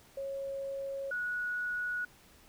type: tone pair in turn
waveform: sine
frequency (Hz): 548 / 1463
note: C#5 / F#6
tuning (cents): -20 / -20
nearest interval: octave + perfect fourth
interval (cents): 1700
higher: second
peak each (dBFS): -35 / -32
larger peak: second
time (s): 0.17-1.11 / 1.11-2.05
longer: neither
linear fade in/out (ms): 5
effects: pink hiss -60 dBFS RMS until 2.48 s